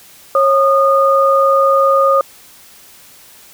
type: tone pair together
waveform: sine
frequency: 545.7 / 1225 Hz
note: C#5 / D#6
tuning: -27 / -27 cents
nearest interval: octave + major second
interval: 1400 cents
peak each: -11 dBFS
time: 0.35-2.21 s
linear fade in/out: 2 ms
effects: white hiss -42 dBFS RMS until 3.53 s